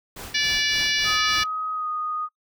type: noise with tremolo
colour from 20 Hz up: pink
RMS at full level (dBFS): -36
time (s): 0.16-1.44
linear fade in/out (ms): 5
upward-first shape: sine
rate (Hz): 3.5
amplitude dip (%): 70
type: harmonic tone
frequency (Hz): 580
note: D5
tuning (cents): -22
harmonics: 3 / 4 / 5 / 6 / 7 / 8 / 9 / 10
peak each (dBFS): -26 / -27 / -28 / -29 / -29 / -30 / -31 / -31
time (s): 0.34-1.44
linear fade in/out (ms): 10
type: tone with pitch glide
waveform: sine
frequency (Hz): 1260 to 1238.4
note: D#6 to D#6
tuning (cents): +21 to -9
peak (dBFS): -25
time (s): 1.04-2.29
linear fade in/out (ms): 50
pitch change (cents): -30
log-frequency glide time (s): 1.73-1.88
effects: noise-tail reverb RT60 0.1 s tail -20 dB re dry